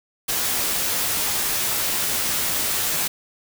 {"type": "noise with comb filter", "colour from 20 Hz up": "white", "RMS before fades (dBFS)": -23, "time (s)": [0.28, 3.08], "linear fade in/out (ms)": 10, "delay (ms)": 15, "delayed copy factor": -0.55, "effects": []}